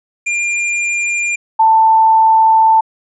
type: tone pair in turn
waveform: square / sine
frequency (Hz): 2398 / 887.4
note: D7 / A5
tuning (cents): +36 / +14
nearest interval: octave + perfect fourth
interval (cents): 1722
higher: first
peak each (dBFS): -15 / -6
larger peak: second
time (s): 0.26-1.36 / 1.59-2.81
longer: second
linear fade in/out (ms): 10
effects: resampled to 22050 Hz